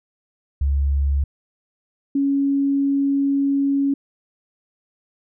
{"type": "tone pair in turn", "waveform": "sine", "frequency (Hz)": [69.9, 278], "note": ["C#2", "C#4"], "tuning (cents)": [15, 5], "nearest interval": "2 octaves", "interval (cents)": 2390, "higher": "second", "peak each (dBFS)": [-16, -16], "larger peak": "neither", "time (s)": [[0.61, 1.24], [2.15, 3.94]], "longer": "second", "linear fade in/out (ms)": 5, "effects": []}